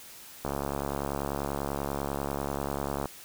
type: click train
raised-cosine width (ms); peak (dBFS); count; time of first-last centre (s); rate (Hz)
1; -17; 184; 0.45-3.057; 70.2
effects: white hiss -48 dBFS RMS until 3.24 s